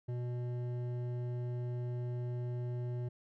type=tone with hard clipping; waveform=sine; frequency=122.4 Hz; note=B2; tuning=15 cents flat; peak=-37 dBFS; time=0.08-3.09 s; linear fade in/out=10 ms; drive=10 dB; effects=none